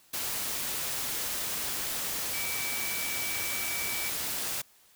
sine tone in noise, 2300 Hz, D7, 37 cents flat, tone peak -36 dBFS, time 2.33-4.1 s, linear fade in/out 10 ms, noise white, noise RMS -33 dBFS, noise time 0.13-4.62 s, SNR -6 dB, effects white hiss -61 dBFS RMS until 4.95 s

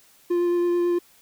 triangle tone with vibrato, 349.2 Hz, F4, in tune, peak -17 dBFS, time 0.3-0.99 s, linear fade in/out 10 ms, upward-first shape sine, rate 9.1 Hz, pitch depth 10 cents each way, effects white hiss -56 dBFS RMS until 1.21 s

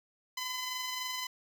10% pulse tone with amplitude modulation, 1014 Hz, B5, 45 cents sharp, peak -25 dBFS, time 0.37-1.27 s, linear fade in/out 5 ms, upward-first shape sine, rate 23.5 Hz, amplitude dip 30%, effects none

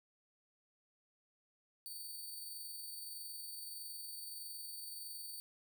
5% pulse tone with amplitude modulation, 4548 Hz, C#8, 44 cents sharp, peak -37 dBFS, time 1.86-5.4 s, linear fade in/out 0 ms, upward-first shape sine, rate 21.6 Hz, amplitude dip 30%, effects none

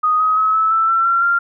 sine tone with pitch steps, 1244.5 / 1264.1 / 1283.9 / 1304.1 / 1324.6 / 1345.4 / 1366.6 / 1388.1 Hz, D#6 / D#6 / E6 / E6 / E6 / E6 / F6 / F6, 0 / +27 / -46 / -19 / +8 / +35 / -38 / -11 cents, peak -12 dBFS, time 0.03-1.39 s, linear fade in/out 10 ms, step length 170 ms, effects none

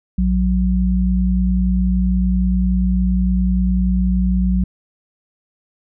sine tone pair together, 58.18 / 185 Hz, A#1 / F#3, -3 / 0 cents, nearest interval octave + minor sixth, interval 2003 cents, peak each -16 dBFS, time 0.18-4.64 s, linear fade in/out 5 ms, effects none

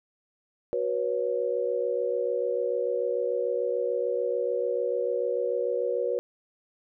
sine chord, F# suspended fourth, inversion none, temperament equal with one note detuned, 370 / 487.6 / 554.4 Hz, F#4 / B4 / C#5, 0 / -22 / 0 cents, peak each -32 / -27 / -30 dBFS, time 0.73-6.19 s, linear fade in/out 0 ms, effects none

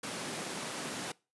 pink high-pass noise, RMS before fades -39 dBFS, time 0.03-1.12 s, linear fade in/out 5 ms, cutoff 150 Hz, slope 24 dB/octave, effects noise-tail reverb RT60 0.3 s tail -23 dB re dry + resampled to 24000 Hz

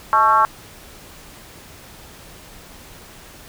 sine tone with frequency modulation, 1108.7 Hz, C#6, in tune, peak -11 dBFS, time 0.13-0.45 s, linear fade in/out 0 ms, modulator 238 Hz, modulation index 1.2, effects pink hiss -42 dBFS RMS until 3.48 s

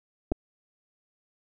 clicks, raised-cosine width 2 ms, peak -14 dBFS, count 2, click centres 0.318 / 0.321 s, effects none

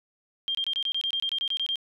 sine tone bursts, 3194 Hz, G7, 32 cents sharp, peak -25 dBFS, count 14, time 0.48-1.757 s, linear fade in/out 0 ms, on 68 ms, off 25 ms, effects none

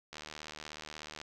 click train, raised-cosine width 0.2 ms, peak -26 dBFS, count 84, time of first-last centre 0.13-1.215 s, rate 76.5 Hz, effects none

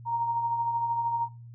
sine tone with tremolo, 932.3 Hz, A#5, in tune, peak -23 dBFS, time 0.05-1.29 s, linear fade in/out 50 ms, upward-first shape triangle, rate 13 Hz, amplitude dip 50%, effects noise-tail reverb RT60 0.4 s tail -26 dB re dry + added 118 Hz sine -43 dBFS peak until 1.54 s

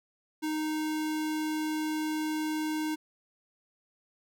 square tone, 309.7 Hz, D#4, 8 cents flat, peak -30 dBFS, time 0.42-2.96 s, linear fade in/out 20 ms, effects none

